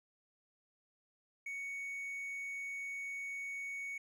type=tone; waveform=triangle; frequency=2228 Hz; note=C#7; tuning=8 cents sharp; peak=-38 dBFS; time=1.46-3.98 s; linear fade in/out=5 ms; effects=none

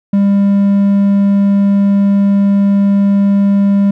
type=tone; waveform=triangle; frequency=199.6 Hz; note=G3; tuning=32 cents sharp; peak=-5 dBFS; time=0.13-3.91 s; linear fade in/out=5 ms; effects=none

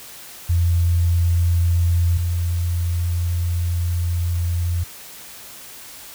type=tone pair in turn; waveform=sine; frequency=85.8 / 86.3 Hz; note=F2 / F2; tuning=-30 / -20 cents; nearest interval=unison; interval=10 cents; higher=second; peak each=-14 / -18 dBFS; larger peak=first; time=0.49-2.18 / 2.18-4.84 s; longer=second; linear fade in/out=10 ms; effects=white hiss -39 dBFS RMS until 6.14 s

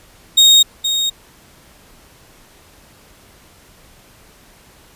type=tone with echo; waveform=35% pulse; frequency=3729 Hz; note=A#7; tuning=in tune; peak=-4 dBFS; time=0.37-0.63 s; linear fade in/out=10 ms; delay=470 ms; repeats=1; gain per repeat=-9 dB; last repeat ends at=1.1 s; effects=pink hiss -47 dBFS RMS until 4.95 s + resampled to 32000 Hz

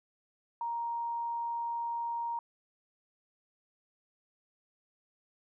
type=tone; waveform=sine; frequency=936 Hz; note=A#5; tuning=7 cents sharp; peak=-32 dBFS; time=0.61-2.39 s; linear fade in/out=2 ms; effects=none

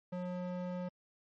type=tone with band-pass filter; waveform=square; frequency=180 Hz; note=F#3; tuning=47 cents flat; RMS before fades=-39 dBFS; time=0.12-0.89 s; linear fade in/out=10 ms; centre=430 Hz; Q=0.89; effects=MP3 32 kbps

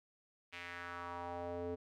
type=tone with band-pass filter sweep; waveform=square; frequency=87.31 Hz; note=F2; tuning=in tune; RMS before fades=-44 dBFS; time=0.52-1.76 s; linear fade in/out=20 ms; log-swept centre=2500 to 410 Hz; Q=2.5; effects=none

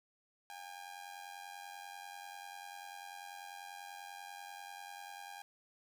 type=tone with amplitude modulation; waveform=sawtooth; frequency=808 Hz; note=G#5; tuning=48 cents flat; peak=-40 dBFS; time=0.5-5.42 s; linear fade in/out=0 ms; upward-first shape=sine; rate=90.2 Hz; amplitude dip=75%; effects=none

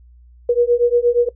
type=beating tone pair; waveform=sine; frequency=476.3 / 484.8 Hz; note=A#4 / B4; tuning=+37 / -32 cents; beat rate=8.5 Hz; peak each=-15 dBFS; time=0.49-1.29 s; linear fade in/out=5 ms; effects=noise-tail reverb RT60 0.1 s tail -18 dB re dry + added 60 Hz sine -43 dBFS peak until 1.35 s

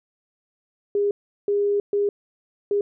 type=tone bursts at uneven times; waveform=sine; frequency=407 Hz; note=G#4; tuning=35 cents flat; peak=-18 dBFS; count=4; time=0.95-1.11 / 1.48-1.8 / 1.93-2.09 / 2.71-2.81 s; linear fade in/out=2 ms; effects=none

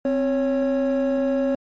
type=tone pair together; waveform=triangle; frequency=261.6 / 554.4 Hz; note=C4 / C#5; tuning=0 / 0 cents; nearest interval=octave + minor second; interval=1300 cents; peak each=-18 dBFS; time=0.05-1.55 s; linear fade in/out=2 ms; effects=tanh soft clip ceiling -14 dBFS + MP3 32 kbps

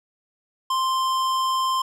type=tone with hard clipping; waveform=sine; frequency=1046.5 Hz; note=C6; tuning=in tune; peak=-22 dBFS; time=0.7-1.82 s; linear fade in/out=5 ms; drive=15 dB; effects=none

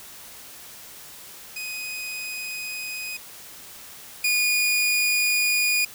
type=tone pair in turn; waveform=sawtooth; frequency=2500 / 2450 Hz; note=D#7 / D#7; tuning=+8 / -27 cents; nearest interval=unison; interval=35 cents; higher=first; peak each=-27 / -16 dBFS; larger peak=second; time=1.56-3.17 / 4.24-5.85 s; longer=neither; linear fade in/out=5 ms; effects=white hiss -43 dBFS RMS until 5.94 s

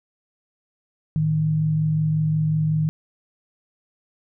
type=tone pair together; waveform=sine; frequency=109.81 / 155.3 Hz; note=A2 / D#3; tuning=-3 / -3 cents; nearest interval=tritone; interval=600 cents; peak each=-29 / -18 dBFS; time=1.16-2.89 s; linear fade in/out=0 ms; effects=none

